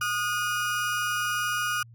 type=tone pair together; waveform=35% pulse; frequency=1233.3 / 1445 Hz; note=D#6 / F#6; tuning=-16 / -41 cents; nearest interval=minor third; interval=275 cents; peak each=-28 / -26 dBFS; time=0.01-1.83 s; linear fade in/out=5 ms; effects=added 116 Hz sine -47 dBFS peak until 1.94 s